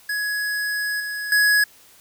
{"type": "tone with level steps", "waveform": "square", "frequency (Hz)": 1676, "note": "G#6", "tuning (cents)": 15, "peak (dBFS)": [-23, -27, -15], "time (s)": [0.09, 1.64], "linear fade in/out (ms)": 5, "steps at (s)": [1, 1.32], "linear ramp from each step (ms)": 2, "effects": ["white hiss -51 dBFS RMS until 2 s"]}